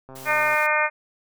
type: click train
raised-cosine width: 1 ms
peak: -28 dBFS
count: 61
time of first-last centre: 0.09-0.545 s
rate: 132 Hz
type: high-pass noise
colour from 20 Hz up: white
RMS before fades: -42 dBFS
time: 0.15-0.67 s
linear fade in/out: 10 ms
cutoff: 160 Hz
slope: 12 dB/octave
type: harmonic tone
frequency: 303.4 Hz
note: D#4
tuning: 44 cents flat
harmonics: 2 / 3 / 4 / 5 / 6 / 7 / 8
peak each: -26 / -26 / -26 / -26 / -26 / -26 / -26 dBFS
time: 0.25-0.9 s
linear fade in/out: 50 ms
effects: none